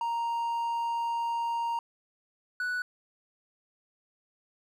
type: tone pair in turn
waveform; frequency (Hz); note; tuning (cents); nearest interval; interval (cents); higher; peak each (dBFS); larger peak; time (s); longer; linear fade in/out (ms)
triangle; 932.3 / 1479.9; A#5 / F#6; 0 / 0; minor sixth; 800; second; -26 / -27; first; 0.01-1.79 / 2.6-2.82; first; 2
effects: none